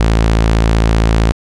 sawtooth tone, 55.4 Hz, A1, 13 cents sharp, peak -5 dBFS, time 0-1.32 s, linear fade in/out 0 ms, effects low-pass 7000 Hz 12 dB/octave

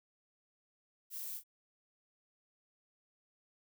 violet noise with echo, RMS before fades -43 dBFS, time 1.1-1.41 s, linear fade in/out 50 ms, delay 29 ms, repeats 1, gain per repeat -9 dB, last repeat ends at 1.439 s, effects none

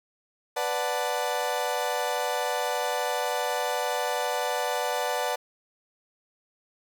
35% pulse chord, B minor seventh, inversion none, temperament equal with one note detuned, 495.3 / 587.3 / 740 / 880 Hz, B4 / D5 / F#5 / A5, +5 / 0 / 0 / 0 cents, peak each -30 dBFS, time 0.56-5.36 s, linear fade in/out 10 ms, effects none

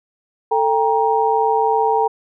sine tone cluster, 443.3 / 796 / 939 Hz, A4 / G5 / A#5, +13 / +26 / +12 cents, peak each -18 dBFS, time 0.51-2.08 s, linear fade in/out 10 ms, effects none

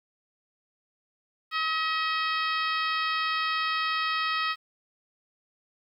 harmonic tone, 637 Hz, D#5, 41 cents sharp, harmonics 2 / 3 / 4 / 5 / 6 / 7 / 8, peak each -28 / -32 / -34 / -36 / -38 / -39 / -40 dBFS, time 1.51-4.56 s, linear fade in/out 50 ms, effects 10-bit

